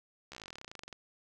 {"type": "slowing click train", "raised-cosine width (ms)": 0.2, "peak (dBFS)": -28, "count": 23, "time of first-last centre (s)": [0.32, 0.927], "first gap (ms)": 14, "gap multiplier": 1.06, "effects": ["11-bit"]}